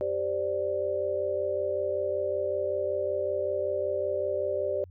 sine chord, G suspended fourth, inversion none, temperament just, 392 / 522.7 / 588 Hz, G4 / C5 / D5, 0 / -2 / +2 cents, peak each -32 / -32 / -29 dBFS, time 0.01-4.84 s, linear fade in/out 0 ms, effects added 90 Hz sine -47 dBFS peak until 4.9 s

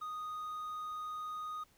triangle tone with quantisation, 1241 Hz, D#6, 5 cents flat, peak -37 dBFS, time 0.01-1.64 s, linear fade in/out 10 ms, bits 11, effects pink hiss -68 dBFS RMS until 1.77 s

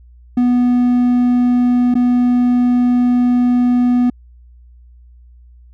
triangle tone with dropouts, 245.8 Hz, B3, 8 cents flat, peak -8 dBFS, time 0.37-4.1 s, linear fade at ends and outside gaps 5 ms, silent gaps 1.942-1.952 s, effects added 60 Hz sine -40 dBFS peak until 5.73 s

